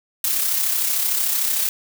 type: noise with amplitude modulation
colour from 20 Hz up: blue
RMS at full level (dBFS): -19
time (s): 0.24-1.69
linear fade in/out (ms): 2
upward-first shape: sine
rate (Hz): 33.3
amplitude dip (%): 40
effects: none